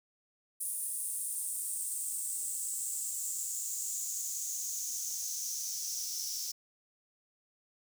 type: noise with high-pass filter sweep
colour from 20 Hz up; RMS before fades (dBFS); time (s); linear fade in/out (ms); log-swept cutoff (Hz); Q
white; -37; 0.6-6.52; 10; 9700 to 5500; 6
effects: none